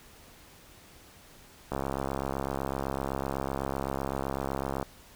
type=click train; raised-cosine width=1 ms; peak=-17 dBFS; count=212; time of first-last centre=1.72-4.828 s; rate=67.9 Hz; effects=pink hiss -54 dBFS RMS until 5.15 s